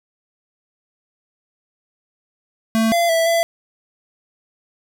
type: tone with pitch steps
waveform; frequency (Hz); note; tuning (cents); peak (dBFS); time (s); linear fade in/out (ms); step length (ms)
square; 223.6 / 684 / 659 / 671; A3 / F5 / E5 / E5; +28 / -36 / -1 / +31; -15; 2.75-3.43; 0; 170
effects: none